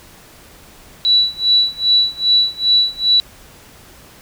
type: tone with tremolo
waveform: sine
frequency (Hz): 3940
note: B7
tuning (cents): -5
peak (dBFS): -8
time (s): 1.05-3.2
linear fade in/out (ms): 0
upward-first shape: sine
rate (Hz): 2.5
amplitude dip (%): 95
effects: pink hiss -43 dBFS RMS until 4.21 s